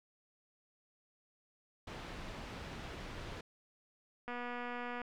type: low-pass noise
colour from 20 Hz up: pink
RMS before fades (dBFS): -46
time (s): 1.87-3.41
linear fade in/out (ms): 5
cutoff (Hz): 3600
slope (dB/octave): 12
type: click train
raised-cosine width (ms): 0.5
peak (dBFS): -28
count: 180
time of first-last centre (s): 4.28-5.017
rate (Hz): 243
effects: none